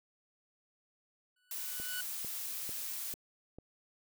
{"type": "tone with exponential growth", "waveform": "25% pulse", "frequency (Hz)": 1482, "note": "F#6", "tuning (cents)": 2, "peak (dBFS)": -33, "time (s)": [1.36, 2.01], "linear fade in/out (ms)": 5, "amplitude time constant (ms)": 140}
{"type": "noise", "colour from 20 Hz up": "blue", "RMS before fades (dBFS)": -40, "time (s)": [1.51, 3.14], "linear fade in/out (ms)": 2}
{"type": "click train", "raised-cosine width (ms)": 2, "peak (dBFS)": -34, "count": 5, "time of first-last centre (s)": [1.8, 3.586], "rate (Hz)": 2.24}
{"effects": []}